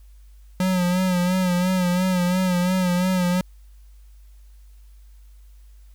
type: tone with vibrato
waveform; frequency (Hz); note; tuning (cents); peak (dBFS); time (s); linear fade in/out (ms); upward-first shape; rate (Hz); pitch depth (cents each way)
square; 181.7; F#3; -31; -19; 0.6-3.41; 2; sine; 2.9; 50
effects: added 50 Hz sine -44 dBFS peak until 5.94 s + white hiss -64 dBFS RMS until 5.94 s